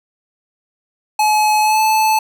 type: tone with pitch glide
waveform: square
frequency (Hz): 853 to 870.9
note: G#5 to A5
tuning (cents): +46 to -18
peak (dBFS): -12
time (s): 1.19-2.19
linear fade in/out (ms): 5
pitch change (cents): +36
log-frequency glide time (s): 1.61-1.81
effects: none